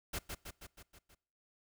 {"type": "noise with echo", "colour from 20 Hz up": "pink", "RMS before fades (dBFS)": -38, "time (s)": [0.13, 0.19], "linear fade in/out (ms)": 10, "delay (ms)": 160, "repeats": 6, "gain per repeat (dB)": -4, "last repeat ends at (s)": 1.15, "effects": ["noise-tail reverb RT60 0.6 s tail -23 dB re dry"]}